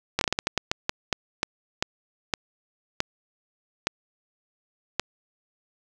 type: slowing click train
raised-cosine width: 0.2 ms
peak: -5 dBFS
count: 17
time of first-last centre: 0.19-4.996 s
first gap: 22 ms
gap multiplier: 1.3
effects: none